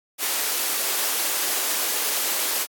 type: high-pass noise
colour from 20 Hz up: white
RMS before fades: -24 dBFS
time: 0.18-2.67 s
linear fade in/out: 50 ms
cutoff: 290 Hz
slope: 24 dB/octave
effects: AAC 64 kbps